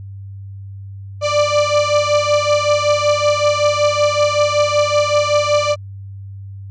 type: beating tone pair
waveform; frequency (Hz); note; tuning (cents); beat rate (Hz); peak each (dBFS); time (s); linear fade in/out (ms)
35% pulse; 587.3 / 592.6; D5 / D5; 0 / +15; 5.3; -14; 1.21-5.76; 50
effects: added 98 Hz sine -29 dBFS peak until 6.7 s + resampled to 16000 Hz